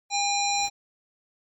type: noise with exponential growth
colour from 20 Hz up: pink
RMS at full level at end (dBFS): -46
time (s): 0.09-0.69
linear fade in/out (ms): 5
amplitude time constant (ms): 130
type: harmonic tone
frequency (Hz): 809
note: G#5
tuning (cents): -46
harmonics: 1 / 3 / 5 / 7 / 9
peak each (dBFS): -26 / -31 / -29 / -32 / -32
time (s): 0.1-0.7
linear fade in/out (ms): 50
effects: none